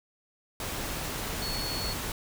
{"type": "tone in noise", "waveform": "sine", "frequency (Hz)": 4383, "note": "C#8", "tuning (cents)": -20, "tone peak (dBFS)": -34, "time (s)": [1.42, 1.93], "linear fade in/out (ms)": 2, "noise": "pink", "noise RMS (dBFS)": -34, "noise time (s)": [0.6, 2.12], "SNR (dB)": -3, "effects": []}